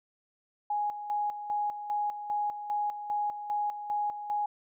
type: tone with tremolo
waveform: sine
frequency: 830.6 Hz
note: G#5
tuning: in tune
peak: -27 dBFS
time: 0.7-4.46 s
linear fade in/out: 5 ms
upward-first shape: square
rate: 2.5 Hz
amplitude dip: 65%
effects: none